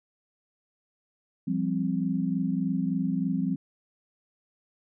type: chord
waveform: sine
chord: F suspended second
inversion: none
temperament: equal with one note detuned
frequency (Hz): 172.61 / 196 / 261.6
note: F3 / G3 / C4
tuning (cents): -20 / 0 / 0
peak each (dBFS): -29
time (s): 1.47-3.56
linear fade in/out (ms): 10
effects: none